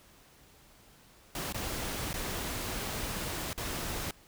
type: noise with dropouts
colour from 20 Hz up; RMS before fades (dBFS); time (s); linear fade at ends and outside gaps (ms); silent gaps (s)
pink; -36; 1.35-4.11; 2; 1.525-1.544 / 2.131-2.14 / 3.531-3.577
effects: pink hiss -59 dBFS RMS until 4.27 s